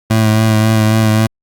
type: tone with vibrato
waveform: 25% pulse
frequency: 109.7 Hz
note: A2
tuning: 5 cents flat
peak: -5 dBFS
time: 0.1-1.27 s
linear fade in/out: 10 ms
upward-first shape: triangle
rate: 3.7 Hz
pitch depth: 30 cents each way
effects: Opus 48 kbps